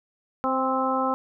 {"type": "harmonic tone with a mistuned harmonic", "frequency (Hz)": 261.6, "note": "C4", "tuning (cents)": 0, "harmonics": [1, 2, 3, 4, 5], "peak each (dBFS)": [-28, -28, -28, -28, -28], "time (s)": [0.44, 1.14], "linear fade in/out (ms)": 0, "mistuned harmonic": 3, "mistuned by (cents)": 21, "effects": []}